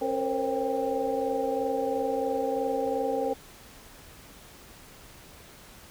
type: tone cluster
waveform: sine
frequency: 270.5 / 458.9 / 521 / 544 / 794 Hz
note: C#4 / A#4 / C5 / C#5 / G5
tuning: -42 / -27 / -7 / -33 / +22 cents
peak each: -34 / -30 / -31 / -35 / -32 dBFS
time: 0.01-3.34 s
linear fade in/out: 10 ms
effects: pink hiss -50 dBFS RMS until 5.9 s